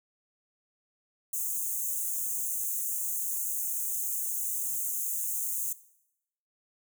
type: high-pass noise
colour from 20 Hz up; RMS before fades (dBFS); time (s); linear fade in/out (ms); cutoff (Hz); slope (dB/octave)
white; -32; 1.33-5.73; 5; 6300; 96
effects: noise-tail reverb RT60 0.8 s tail -18 dB re dry